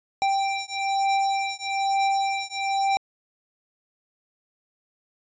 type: beating tone pair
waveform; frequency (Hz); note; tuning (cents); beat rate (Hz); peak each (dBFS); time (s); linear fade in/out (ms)
square; 784 / 785.1; G5 / G5; 0 / +2; 1.1; -26; 0.22-2.97; 0
effects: resampled to 16000 Hz